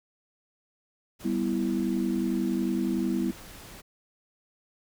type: noise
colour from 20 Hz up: pink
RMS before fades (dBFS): -46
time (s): 1.19-3.82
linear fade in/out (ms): 20
type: chord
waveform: sine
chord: E minor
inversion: first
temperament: equal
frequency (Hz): 196 / 246.9 / 329.6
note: G3 / B3 / E4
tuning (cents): 0 / 0 / 0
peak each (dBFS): -29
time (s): 1.24-3.32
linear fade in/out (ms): 20
effects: none